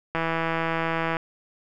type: click train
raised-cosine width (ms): 0.5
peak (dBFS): -11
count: 168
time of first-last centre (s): 0.15-1.168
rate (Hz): 164
effects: none